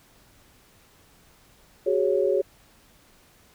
sine chord, F# suspended second, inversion none, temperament equal with one note detuned, 374.7 / 415.3 / 554.4 Hz, F#4 / G#4 / C#5, +22 / 0 / 0 cents, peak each -24 dBFS, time 1.86-2.42 s, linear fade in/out 10 ms, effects pink hiss -57 dBFS RMS until 3.54 s

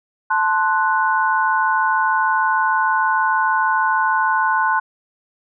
sine chord, F# diminished, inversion first, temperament equal, 880 / 1046.5 / 1480 Hz, A5 / C6 / F#6, 0 / 0 / 0 cents, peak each -19 dBFS, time 0.3-4.8 s, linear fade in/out 10 ms, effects none

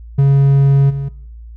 triangle tone with level steps, 138.59 Hz, C#3, in tune, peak -5 / -16 dBFS, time 0.18-1.09 s, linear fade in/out 10 ms, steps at 0.89 s, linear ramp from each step 20 ms, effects noise-tail reverb RT60 0.7 s tail -21 dB re dry + added 57 Hz sine -31 dBFS peak until 1.56 s

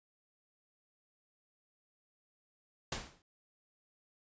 pink noise with exponential decay, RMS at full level -34 dBFS, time 2.92-3.22 s, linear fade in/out 2 ms, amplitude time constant 64 ms, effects resampled to 16000 Hz

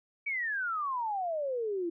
sine exponential sweep, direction down, 2309 to 329.1 Hz, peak -30 dBFS, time 0.26-1.9 s, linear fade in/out 10 ms, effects none

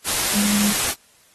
sine tone in noise, 206 Hz, G#3, 14 cents flat, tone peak -19 dBFS, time 0.33-0.74 s, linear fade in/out 50 ms, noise white, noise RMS -21 dBFS, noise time 0.04-0.95 s, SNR -1 dB, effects white hiss -55 dBFS RMS until 1.34 s + AAC 32 kbps

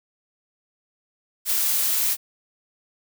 blue noise, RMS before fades -22 dBFS, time 1.45-2.17 s, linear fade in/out 50 ms, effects none

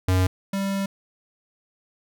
square tone pair in turn, 92.5 / 196.11 Hz, F#2 / G3, 0 / +1 cents, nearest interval octave + minor second, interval 1301 cents, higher second, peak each -18 / -24 dBFS, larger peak first, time 0.08-0.27 / 0.53-0.86 s, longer second, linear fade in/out 5 ms, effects none

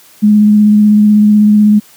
sine tone with vibrato, 210 Hz, G#3, 19 cents sharp, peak -3 dBFS, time 0.22-1.8 s, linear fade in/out 20 ms, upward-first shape triangle, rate 16 Hz, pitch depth 18 cents each way, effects white hiss -42 dBFS RMS until 1.96 s + high-pass 100 Hz 12 dB/octave

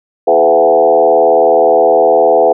sine tone with frequency modulation, 587.3 Hz, D5, in tune, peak -5 dBFS, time 0.27-2.53 s, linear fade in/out 10 ms, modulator 79.2 Hz, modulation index 2.4, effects none

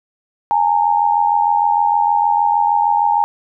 sine tone pair together, 828.5 / 915 Hz, G#5 / A#5, -4 / -32 cents, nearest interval major second, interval 172 cents, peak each -14 / -15 dBFS, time 0.51-3.24 s, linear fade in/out 0 ms, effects none

